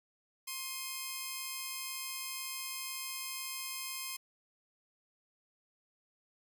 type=tone pair together; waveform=5% pulse; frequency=1058 / 2516 Hz; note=C6 / D#7; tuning=+19 / +19 cents; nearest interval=octave + minor third; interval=1500 cents; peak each=-29 / -33 dBFS; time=0.47-4.17 s; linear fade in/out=10 ms; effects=none